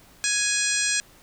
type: harmonic tone with a mistuned harmonic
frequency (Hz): 832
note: G#5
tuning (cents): +3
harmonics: 2 / 3 / 4 / 5 / 6 / 7 / 8 / 9 / 10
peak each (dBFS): -28 / -29 / -33 / -31 / -33 / -29 / -33 / -29 / -31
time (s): 0.24-1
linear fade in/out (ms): 0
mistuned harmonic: 8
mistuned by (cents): +18
effects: pink hiss -53 dBFS RMS until 1.22 s